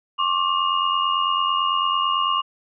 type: tone cluster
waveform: sine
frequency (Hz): 1071 / 1160 / 2846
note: C6 / D6 / F7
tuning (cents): +40 / -22 / +32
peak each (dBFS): -22 / -22 / -25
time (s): 0.18-2.42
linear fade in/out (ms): 20
effects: none